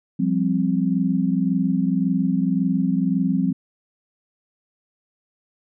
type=chord; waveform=sine; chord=F suspended second; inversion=none; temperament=just; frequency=174.61 / 196.44 / 261.9 Hz; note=F3 / G3 / C4; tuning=0 / +4 / +2 cents; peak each=-22 dBFS; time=0.19-3.53 s; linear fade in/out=10 ms; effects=none